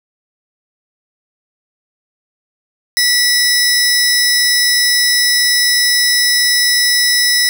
sawtooth tone pair together, 1959 / 5197 Hz, B6 / E8, -15 / -25 cents, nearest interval octave + perfect fourth, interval 1690 cents, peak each -10 dBFS, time 2.97-7.49 s, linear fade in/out 0 ms, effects none

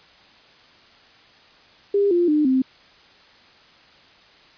sine tone with pitch steps, 402.6 / 348.5 / 301.6 / 261.1 Hz, G4 / F4 / D4 / C4, +46 / -4 / +46 / -3 cents, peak -15 dBFS, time 1.94-2.62 s, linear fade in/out 5 ms, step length 170 ms, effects white hiss -51 dBFS RMS until 4.57 s + resampled to 11025 Hz

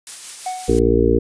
blue noise with tremolo, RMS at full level -29 dBFS, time 0.07-0.79 s, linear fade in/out 0 ms, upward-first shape sine, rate 5.7 Hz, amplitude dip 30%
triangle tone with exponential decay, 740 Hz, F#5, in tune, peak -18 dBFS, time 0.46-1.02 s, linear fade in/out 5 ms, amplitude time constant 120 ms
harmonic tone, 57.7 Hz, A#1, 17 cents flat, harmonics 1 / 2 / 4 / 5 / 6 / 7 / 8, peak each -20 / -23 / -22 / -21 / -21 / -18 / -18 dBFS, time 0.68-1.19 s, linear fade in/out 10 ms
effects resampled to 22050 Hz

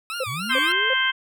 20% pulse tone with vibrato, 1263 Hz, D#6, 26 cents sharp, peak -23 dBFS, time 0.1-0.72 s, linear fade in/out 0 ms, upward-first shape sine, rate 3.5 Hz, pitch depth 200 cents each way
sine tone bursts, 523.3 Hz, C5, in tune, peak -23 dBFS, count 3, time 0.2-0.937 s, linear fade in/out 5 ms, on 39 ms, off 310 ms
sine linear sweep, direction up, 98.1 to 466.2 Hz, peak -30 dBFS, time 0.26-0.91 s, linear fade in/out 20 ms
harmonic tone, 523.3 Hz, C5, in tune, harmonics 2 / 3 / 4 / 5 / 6, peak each -28 / -22 / -25 / -33 / -24 dBFS, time 0.49-1.12 s, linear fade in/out 20 ms
effects none

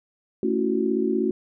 sine chord, F# minor seventh, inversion first, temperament just, 222 / 277.5 / 333 / 370 Hz, A3 / C#4 / E4 / F#4, +16 / +2 / +18 / 0 cents, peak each -26 / -27 / -27 / -24 dBFS, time 0.43-1.31 s, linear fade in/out 2 ms, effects none

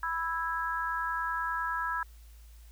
sine chord, E major, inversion second, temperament just, 988.9 / 1318.5 / 1648.1 Hz, B5 / E6 / G#6, +2 / 0 / -14 cents, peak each -34 dBFS, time 0.03-2.03 s, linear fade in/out 2 ms, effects added 56 Hz sine -49 dBFS peak until 2.71 s + white hiss -63 dBFS RMS until 2.71 s

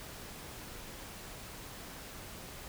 silence, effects pink hiss -47 dBFS RMS until 2.68 s

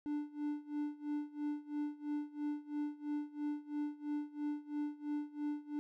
triangle tone with tremolo, 295.1 Hz, D4, 8 cents sharp, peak -32 dBFS, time 0.06-5.79 s, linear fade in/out 0 ms, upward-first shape sine, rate 3 Hz, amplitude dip 90%, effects none

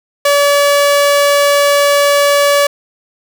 sawtooth tone, 572 Hz, D5, 46 cents flat, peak -4 dBFS, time 0.25-2.67 s, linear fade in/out 5 ms, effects none

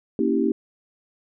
sine chord, A# diminished seventh, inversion none, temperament equal with one note detuned, 233.1 / 277.2 / 324.3 / 392 Hz, A#3 / C#4 / E4 / G4, 0 / 0 / -28 / 0 cents, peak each -24 dBFS, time 0.19-0.52 s, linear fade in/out 2 ms, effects none

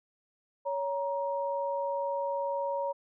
sine tone pair together, 559.9 / 942 Hz, C#5 / A#5, +17 / +18 cents, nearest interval major sixth, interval 901 cents, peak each -31 / -33 dBFS, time 0.65-2.93 s, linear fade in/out 20 ms, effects none

